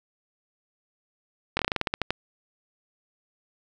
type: slowing click train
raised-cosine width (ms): 0.3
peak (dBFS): -8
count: 12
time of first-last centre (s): 1.57-2.106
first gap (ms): 22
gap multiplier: 1.15
effects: none